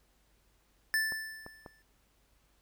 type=tone with exponential decay; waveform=square; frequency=1760 Hz; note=A6; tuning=in tune; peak=-26 dBFS; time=0.94-1.82 s; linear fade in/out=0 ms; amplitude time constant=190 ms
type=clicks; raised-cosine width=1 ms; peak=-31 dBFS; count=3; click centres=1.122 / 1.464 / 1.662 s
effects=added 50 Hz sine -70 dBFS peak until 2.61 s + pink hiss -71 dBFS RMS until 2.61 s